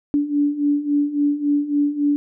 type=beating tone pair; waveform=sine; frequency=287.5 / 291.1 Hz; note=D4 / D4; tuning=-37 / -15 cents; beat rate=3.6 Hz; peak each=-22 / -18 dBFS; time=0.14-2.16 s; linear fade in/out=0 ms; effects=none